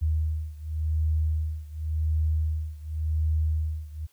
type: beating tone pair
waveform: sine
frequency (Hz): 77.78 / 78.68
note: D#2 / D#2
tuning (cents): 0 / +20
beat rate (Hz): 0.9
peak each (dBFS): -26 / -28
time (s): 0.01-4.07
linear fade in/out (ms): 20
effects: white hiss -65 dBFS RMS until 4.12 s